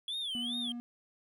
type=tone with vibrato; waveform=triangle; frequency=3322 Hz; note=G#7; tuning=in tune; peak=-33 dBFS; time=0.08-0.72 s; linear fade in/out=2 ms; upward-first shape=sine; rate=2.5 Hz; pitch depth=190 cents each way
type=tone; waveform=triangle; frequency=239.5 Hz; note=A#3; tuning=47 cents sharp; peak=-36 dBFS; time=0.35-0.8 s; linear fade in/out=0 ms
effects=none